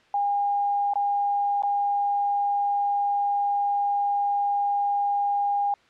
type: tone with dropouts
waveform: sine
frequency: 810 Hz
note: G#5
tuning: 43 cents flat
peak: -21 dBFS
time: 0.14-5.74 s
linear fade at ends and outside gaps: 2 ms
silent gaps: 0.936-0.956 / 1.622-1.634 s
effects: white hiss -58 dBFS RMS until 5.89 s + low-pass 3000 Hz 12 dB/octave